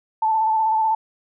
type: tone with vibrato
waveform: sine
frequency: 880 Hz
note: A5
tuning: in tune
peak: -16 dBFS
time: 0.22-0.95 s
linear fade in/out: 5 ms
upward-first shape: square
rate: 16 Hz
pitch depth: 23 cents each way
effects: none